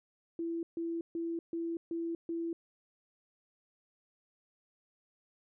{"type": "tone bursts", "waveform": "sine", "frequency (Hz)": 334.1, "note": "E4", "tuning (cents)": 23, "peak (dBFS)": -33, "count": 6, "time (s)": [0.39, 2.53], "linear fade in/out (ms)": 2, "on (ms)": 240, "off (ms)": 140, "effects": []}